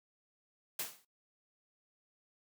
white noise with exponential decay, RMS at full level -34 dBFS, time 0.79-1.05 s, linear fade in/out 5 ms, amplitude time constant 55 ms, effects noise-tail reverb RT60 0.1 s tail -17 dB re dry + high-pass 150 Hz 12 dB/octave

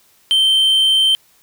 triangle tone, 3116 Hz, G7, 11 cents flat, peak -9 dBFS, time 0.31-1.15 s, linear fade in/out 0 ms, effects white hiss -54 dBFS RMS until 1.42 s

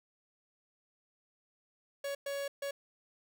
45% pulse tone bursts at uneven times, 560 Hz, C#5, 18 cents sharp, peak -35 dBFS, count 3, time 2.04-2.15 / 2.26-2.48 / 2.62-2.71 s, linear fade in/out 5 ms, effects none

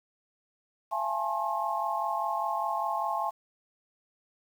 sine tone cluster, 678 / 823 / 868 / 1072 Hz, E5 / G#5 / A5 / C6, +49 / -16 / -24 / +42 cents, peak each -34 / -34 / -33 / -32 dBFS, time 0.91-3.31 s, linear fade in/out 20 ms, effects 9-bit

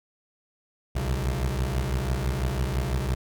25% pulse beating tone pair, 62.7 / 68.7 Hz, B1 / C#2, +27 / -15 cents, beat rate 6 Hz, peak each -23 / -25 dBFS, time 0.95-3.15 s, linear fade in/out 10 ms, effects none

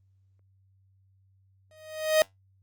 45% pulse tone with exponential growth, 625 Hz, D#5, 8 cents sharp, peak -16 dBFS, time 1.71-2.22 s, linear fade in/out 1 ms, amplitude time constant 110 ms, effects added 96 Hz sine -61 dBFS peak until 2.62 s + Opus 24 kbps

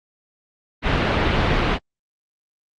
pink low-pass noise, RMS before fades -19 dBFS, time 0.82-1.79 s, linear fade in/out 50 ms, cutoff 3500 Hz, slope 24 dB/octave, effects Opus 24 kbps

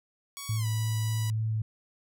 5% pulse tone with pitch glide, 1120 to 980.7 Hz, C#6 to B5, +18 to -12 cents, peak -26 dBFS, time 0.37-1.3 s, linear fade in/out 0 ms, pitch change -230 cents, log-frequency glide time 0.56-0.66 s
sine tone with vibrato, 110 Hz, A2, in tune, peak -26 dBFS, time 0.49-1.62 s, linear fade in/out 5 ms, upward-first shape sine, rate 3.4 Hz, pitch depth 10 cents each way
effects none

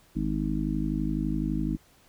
harmonic tone, 51.91 Hz, G#1, in tune, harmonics 1 / 3 / 4 / 5 / 6, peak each -32 / -32 / -32 / -32 / -32 dBFS, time 0.15-1.77 s, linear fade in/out 20 ms, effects pink hiss -60 dBFS RMS until 2.08 s

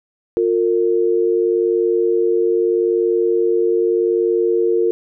sine tone pair together, 354.5 / 455.3 Hz, F4 / A#4, +26 / -41 cents, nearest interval major third, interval 433 cents, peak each -16 dBFS, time 0.37-4.91 s, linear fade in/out 0 ms, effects none

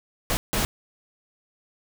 pink noise bursts at uneven times, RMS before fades -24 dBFS, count 2, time 0.3-0.37 / 0.53-0.65 s, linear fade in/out 0 ms, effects none

